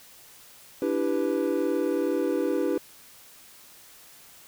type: chord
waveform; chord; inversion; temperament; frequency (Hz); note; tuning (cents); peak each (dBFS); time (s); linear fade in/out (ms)
triangle; E minor seventh; third; equal with one note detuned; 290.5 / 329.6 / 392 / 493.9; D4 / E4 / G4 / B4; -19 / 0 / 0 / 0; -27; 0.82-2.78; 2
effects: white hiss -51 dBFS RMS until 4.47 s